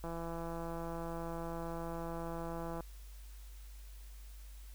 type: click train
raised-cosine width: 1 ms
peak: -29 dBFS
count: 463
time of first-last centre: 0.04-2.806 s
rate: 167 Hz
effects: added 50 Hz sine -48 dBFS peak until 4.74 s + white hiss -62 dBFS RMS until 4.74 s